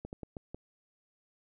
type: slowing click train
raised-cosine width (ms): 2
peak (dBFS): -27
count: 5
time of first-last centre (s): 0.05-0.546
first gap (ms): 79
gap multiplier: 1.31
effects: none